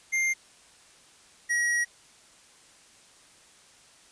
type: tone pair in turn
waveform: square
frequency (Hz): 2107 / 1906.3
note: C7 / A#6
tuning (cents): +12 / +38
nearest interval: major second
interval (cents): 174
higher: first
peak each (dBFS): -24 / -24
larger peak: neither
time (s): 0.12-0.34 / 1.49-1.85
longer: second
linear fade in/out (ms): 20
effects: white hiss -56 dBFS RMS until 4.11 s + resampled to 22050 Hz

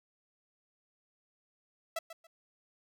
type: tone with echo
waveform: sawtooth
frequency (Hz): 659.3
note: E5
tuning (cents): 0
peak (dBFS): -29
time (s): 1.96-1.99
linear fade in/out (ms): 5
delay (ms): 140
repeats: 2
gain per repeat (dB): -12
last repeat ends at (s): 2.27
effects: none

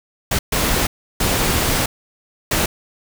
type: noise bursts at uneven times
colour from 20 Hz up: pink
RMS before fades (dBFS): -18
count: 4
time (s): 0.31-0.39 / 0.52-0.87 / 1.2-1.86 / 2.51-2.66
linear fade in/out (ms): 5
effects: none

